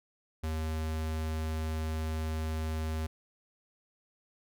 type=tone; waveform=square; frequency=79 Hz; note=D#2; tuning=27 cents sharp; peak=-32 dBFS; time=0.43-3.07 s; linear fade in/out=10 ms; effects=none